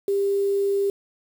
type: tone with quantisation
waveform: sine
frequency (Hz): 398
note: G4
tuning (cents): +26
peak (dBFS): -19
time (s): 0.08-0.9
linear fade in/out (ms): 2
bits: 7
effects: none